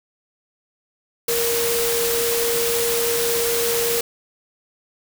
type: tone in noise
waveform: sine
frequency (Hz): 468.1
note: A#4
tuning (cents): +7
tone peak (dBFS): -21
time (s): 1.28-4.01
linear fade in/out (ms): 5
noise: white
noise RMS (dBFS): -23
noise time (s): 1.28-4.01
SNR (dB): -1
effects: none